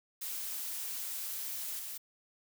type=noise with level steps; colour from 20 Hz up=blue; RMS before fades=-39 / -42 dBFS; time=0.21-1.98 s; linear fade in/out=10 ms; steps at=1.79 s; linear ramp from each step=2 ms; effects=none